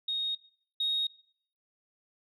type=tone pair in turn; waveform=sine; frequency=3729 / 3746 Hz; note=A#7 / A#7; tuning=0 / +8 cents; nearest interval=unison; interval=8 cents; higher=second; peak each=-28 / -26 dBFS; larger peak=second; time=0.08-0.35 / 0.8-1.07 s; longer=neither; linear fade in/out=5 ms; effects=noise-tail reverb RT60 0.6 s tail -21 dB re dry + tanh soft clip ceiling -22 dBFS